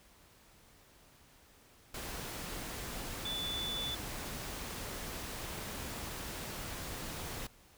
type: tone in noise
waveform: sine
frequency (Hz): 3481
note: A7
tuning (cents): -19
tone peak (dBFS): -36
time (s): 3.25-3.95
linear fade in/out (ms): 5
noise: pink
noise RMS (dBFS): -42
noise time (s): 1.94-7.47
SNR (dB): +3
effects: pink hiss -62 dBFS RMS until 7.77 s